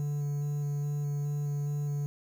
triangle tone with vibrato, 145.1 Hz, D3, 21 cents flat, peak -27 dBFS, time 0-2.06 s, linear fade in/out 0 ms, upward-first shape square, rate 2.4 Hz, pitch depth 8 cents each way, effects 9-bit

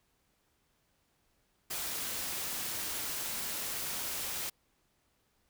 white noise, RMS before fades -37 dBFS, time 1.7-4.5 s, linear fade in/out 10 ms, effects pink hiss -74 dBFS RMS until 5.49 s

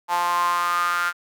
sawtooth tone with high-pass filter sweep, 174.61 Hz, F3, in tune, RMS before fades -22 dBFS, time 0.08-1.13 s, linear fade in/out 50 ms, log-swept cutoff 900 to 1400 Hz, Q 8.4, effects none

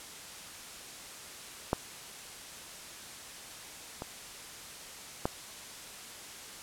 clicks, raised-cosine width 1 ms, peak -12 / -23 / -14 dBFS, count 3, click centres 1.731 / 4.021 / 5.255 s, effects white hiss -46 dBFS RMS until 6.62 s + low-pass 10000 Hz 12 dB/octave

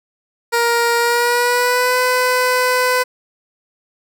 15% pulse tone with pitch glide, 470 to 503.7 Hz, A#4 to B4, +14 to +34 cents, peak -7 dBFS, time 0.52-3.04 s, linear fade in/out 20 ms, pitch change +120 cents, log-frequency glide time 0.97-1.98 s, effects none

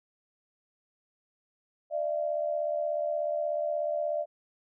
sine tone pair together, 597.4 / 674 Hz, D5 / E5, +29 / +38 cents, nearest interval major second, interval 209 cents, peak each -29 / -32 dBFS, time 1.9-4.26 s, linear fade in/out 50 ms, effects none

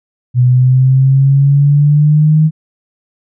sine exponential sweep, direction up, 123.47 to 157.4 Hz, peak -5 dBFS, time 0.34-2.51 s, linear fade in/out 50 ms, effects none

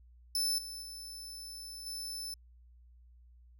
sawtooth tone with level steps, 5274 Hz, E8, in tune, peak -27 / -39 / -41 / -36 dBFS, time 0.35-2.34 s, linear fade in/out 2 ms, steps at 0.58 / 0.82 / 1.86 s, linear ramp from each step 5 ms, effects added 60 Hz sine -56 dBFS peak until 3.59 s

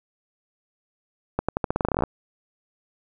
accelerating click train, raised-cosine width 1 ms, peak -8 dBFS, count 16, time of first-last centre 1.39-2.037 s, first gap 96 ms, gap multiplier 0.87, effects none

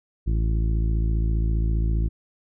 harmonic tone, 55 Hz, A1, in tune, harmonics 1 / 2 / 3 / 4 / 5 / 6 / 7, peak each -20 / -28 / -32 / -40 / -42 / -38 / -47 dBFS, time 0.26-2.09 s, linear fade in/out 20 ms, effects none

